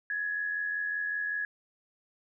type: tone pair together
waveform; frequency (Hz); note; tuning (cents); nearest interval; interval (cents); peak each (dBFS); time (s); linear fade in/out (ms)
sine; 1674.7 / 1760; G#6 / A6; +14 / 0; minor second; 86; -30 / -40; 0.1-1.45; 2
effects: none